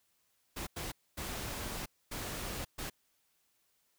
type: noise bursts at uneven times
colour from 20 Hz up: pink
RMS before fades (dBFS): -40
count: 5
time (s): 0.56-0.67 / 0.76-0.92 / 1.17-1.86 / 2.11-2.65 / 2.78-2.9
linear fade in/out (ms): 10
effects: white hiss -75 dBFS RMS until 3.98 s